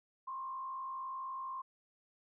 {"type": "tone with frequency modulation", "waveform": "sine", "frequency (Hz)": 1059, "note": "C6", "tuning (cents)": 21, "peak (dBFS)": -39, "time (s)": [0.27, 1.62], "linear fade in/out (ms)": 10, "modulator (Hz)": 52, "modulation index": 0.58, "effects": []}